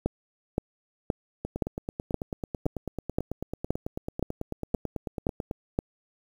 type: two click trains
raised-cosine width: 2 ms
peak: -11 / -18 dBFS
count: 12 / 38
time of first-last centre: 0.06-5.789 / 1.45-5.511 s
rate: 1.92 / 9.11 Hz
effects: 8-bit